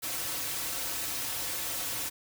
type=noise with comb filter; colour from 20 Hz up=white; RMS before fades=-34 dBFS; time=0.02-2.1 s; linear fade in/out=20 ms; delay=4.9 ms; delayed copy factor=-0.8; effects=none